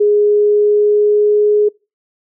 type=tone with pitch glide; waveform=sine; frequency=415.3 to 418.4 Hz; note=G#4 to G#4; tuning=0 to +13 cents; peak=-8 dBFS; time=0-1.69 s; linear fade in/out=10 ms; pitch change=+13 cents; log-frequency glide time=0.19-1.57 s; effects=noise-tail reverb RT60 0.3 s tail -26 dB re dry